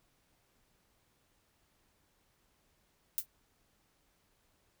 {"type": "noise with exponential decay", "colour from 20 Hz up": "violet", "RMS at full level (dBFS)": -28, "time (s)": [3.18, 3.26], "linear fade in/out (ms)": 0, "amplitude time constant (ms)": 16, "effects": ["pink hiss -73 dBFS RMS until 4.8 s"]}